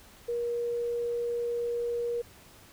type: tone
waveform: sine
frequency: 474.9 Hz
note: A#4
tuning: 32 cents sharp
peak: -28 dBFS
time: 0.28-2.22 s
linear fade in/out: 10 ms
effects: pink hiss -54 dBFS RMS until 2.72 s